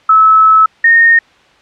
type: tone pair in turn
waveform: sine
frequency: 1300 / 1843.2 Hz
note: E6 / A#6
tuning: -24 / -20 cents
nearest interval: tritone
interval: 604 cents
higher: second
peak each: -3 dBFS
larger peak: neither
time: 0.09-0.66 / 0.84-1.19 s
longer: first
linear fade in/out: 5 ms
effects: white hiss -46 dBFS RMS until 1.61 s + low-pass 3000 Hz 12 dB/octave